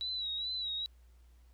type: tone with vibrato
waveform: sine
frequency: 3900 Hz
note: B7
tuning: 23 cents flat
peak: -34 dBFS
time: 0.01-0.86 s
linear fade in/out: 0 ms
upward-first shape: sine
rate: 2.4 Hz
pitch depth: 64 cents each way
effects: added 60 Hz sine -57 dBFS peak until 1.53 s + pink hiss -73 dBFS RMS until 1.53 s